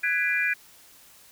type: chord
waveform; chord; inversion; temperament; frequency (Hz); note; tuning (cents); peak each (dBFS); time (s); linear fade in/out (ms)
sine; G# half-diminished seventh; third; just; 1495.1 / 1661.2 / 1993.5 / 2392; F#6 / G#6 / B6 / D7; +18 / 0 / +16 / +31; -31 / -26 / -30 / -26; 0.03-0.54; 10
effects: white hiss -53 dBFS RMS until 1.31 s